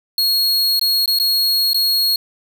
45% pulse tone with dropouts, 4303 Hz, C8, 48 cents sharp, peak -13 dBFS, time 0.18-2.16 s, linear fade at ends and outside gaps 2 ms, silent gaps 0.795-0.813 / 1.059-1.077 / 1.188-1.198 / 1.733-1.744 s, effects none

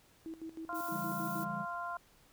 sine tone with tremolo, 323.7 Hz, E4, 31 cents flat, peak -40 dBFS, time 0.26-1.46 s, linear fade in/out 0 ms, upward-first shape square, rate 6.4 Hz, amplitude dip 80%
harmonic tone, 347.1 Hz, F4, 11 cents flat, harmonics 2 / 3 / 4, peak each -42 / -40 / -42 dBFS, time 0.69-1.97 s, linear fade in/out 2 ms
violet noise, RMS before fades -46 dBFS, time 0.74-1.45 s, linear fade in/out 20 ms
triangle chord, D diminished, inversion none, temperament equal with one note detuned, 146.83 / 174.61 / 203.8 Hz, D3 / F3 / Ab3, 0 / 0 / -32 cents, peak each -44 / -42 / -40 dBFS, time 0.89-1.66 s, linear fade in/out 50 ms
effects pink hiss -65 dBFS RMS until 2.32 s

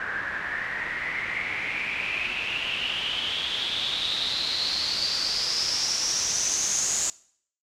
white noise with low-pass filter sweep, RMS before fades -28 dBFS, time 0-7.1 s, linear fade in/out 2 ms, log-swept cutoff 1600 to 7000 Hz, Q 8.3, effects noise-tail reverb RT60 0.6 s tail -22 dB re dry

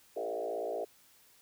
sine tone with frequency modulation, 543 Hz, C#5, 36 cents flat, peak -33 dBFS, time 0.16-0.85 s, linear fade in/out 10 ms, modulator 56.3 Hz, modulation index 2.9, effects white hiss -63 dBFS RMS until 1.41 s

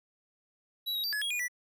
square tone with pitch steps, 3913 / 3816 / 4664 / 1699 / 3304 / 2445 / 1961 Hz, B7 / A#7 / D8 / G#6 / G#7 / D#7 / B6, -17 / +40 / -13 / +39 / -10 / -31 / -13 cents, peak -31 dBFS, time 0.86-1.483 s, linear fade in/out 20 ms, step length 89 ms, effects none

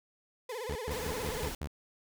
35% pulse tone with vibrato, 466.2 Hz, A#4, in tune, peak -35 dBFS, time 0.49-1.49 s, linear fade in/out 5 ms, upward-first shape sine, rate 17 Hz, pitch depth 180 cents each way
sawtooth tone bursts, 73.7 Hz, D2, 7 cents sharp, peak -31 dBFS, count 6, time 0.69-1.674 s, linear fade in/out 5 ms, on 64 ms, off 120 ms
pink noise, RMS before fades -40 dBFS, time 0.91-1.55 s, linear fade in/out 2 ms
effects none

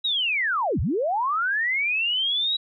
sine linear two-way sweep, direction down then up, 3900 to 55 to 3900 Hz, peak -21 dBFS, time 0.04-2.57 s, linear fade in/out 10 ms, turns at 0.8 s, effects none

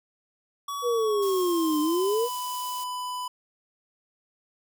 square tone with pitch glide, 1132 to 996.9 Hz, C#6 to B5, +36 to +16 cents, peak -31 dBFS, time 0.68-3.28 s, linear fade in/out 5 ms, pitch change -220 cents, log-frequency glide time 0.96-2.22 s
sine exponential two-way sweep, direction down then up, 493.9 to 298.1 to 493.9 Hz, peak -22 dBFS, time 0.82-2.29 s, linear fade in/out 50 ms, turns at 1.8 s
pink high-pass noise, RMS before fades -40 dBFS, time 1.22-2.84 s, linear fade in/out 5 ms, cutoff 7000 Hz, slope 12 dB/octave
effects none

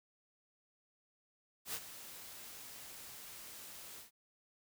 white noise with ADSR envelope, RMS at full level -39 dBFS, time 1.65-4.11 s, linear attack 89 ms, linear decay 55 ms, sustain -12 dB, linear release 120 ms, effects none

